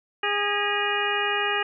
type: harmonic tone with a mistuned harmonic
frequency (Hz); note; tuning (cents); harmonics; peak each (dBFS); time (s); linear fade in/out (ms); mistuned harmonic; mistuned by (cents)
409.8; G#4; -23; 1 / 2 / 3 / 4 / 5 / 6 / 7; -30 / -30 / -30 / -30 / -30 / -30 / -30; 0.23-1.63; 5; 5; -120
effects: none